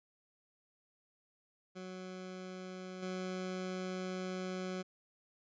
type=tone with level steps; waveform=20% pulse; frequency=185 Hz; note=F#3; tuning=in tune; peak=-39 / -33 dBFS; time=1.75-4.83 s; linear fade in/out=20 ms; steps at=3.02 s; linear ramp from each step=10 ms; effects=resampled to 16000 Hz

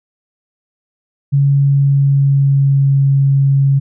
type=tone with pitch glide; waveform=sine; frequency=140 to 137.83 Hz; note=C#3 to C#3; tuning=+18 to -10 cents; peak=-8 dBFS; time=1.32-3.8 s; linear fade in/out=20 ms; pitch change=-28 cents; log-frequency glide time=1.49-2.98 s; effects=none

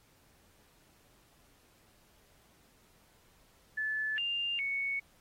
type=tone with pitch steps; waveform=sine; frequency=1736 / 2799 / 2218 Hz; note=A6 / F7 / C#7; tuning=-24 / +3 / 0 cents; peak=-31 dBFS; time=3.77-5 s; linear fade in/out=10 ms; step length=410 ms; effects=pink hiss -66 dBFS RMS until 5.2 s + AAC 48 kbps

